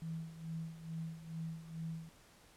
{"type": "tone with tremolo", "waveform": "sine", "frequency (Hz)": 162.7, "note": "E3", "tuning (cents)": -22, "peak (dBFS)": -38, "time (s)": [0.02, 2.09], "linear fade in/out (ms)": 0, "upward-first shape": "sine", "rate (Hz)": 2.3, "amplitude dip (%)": 75, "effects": ["pink hiss -63 dBFS RMS until 2.56 s", "low-pass 12000 Hz 12 dB/octave"]}